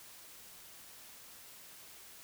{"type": "silence", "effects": ["white hiss -54 dBFS RMS until 2.23 s"]}